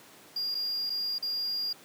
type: tone with dropouts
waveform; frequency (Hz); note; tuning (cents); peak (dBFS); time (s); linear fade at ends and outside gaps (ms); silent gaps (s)
triangle; 4817; D8; +43; -28; 0.36-1.73; 5; 0.546-0.55 / 0.897-0.901 / 1.184-1.225
effects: pink hiss -53 dBFS RMS until 1.84 s + high-pass 200 Hz 12 dB/octave